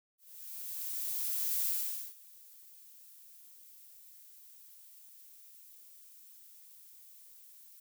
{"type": "noise with ADSR envelope", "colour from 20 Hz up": "violet", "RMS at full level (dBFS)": -32, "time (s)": [0.18, 7.8], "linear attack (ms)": 1500, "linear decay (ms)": 460, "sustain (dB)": -24, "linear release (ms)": 6, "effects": []}